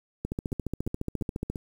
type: two click trains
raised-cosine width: 3 ms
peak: -21 / -17 dBFS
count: 4 / 19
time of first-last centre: 0.52-1.558 / 0.25-1.5 s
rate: 2.89 / 14.4 Hz
effects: 8-bit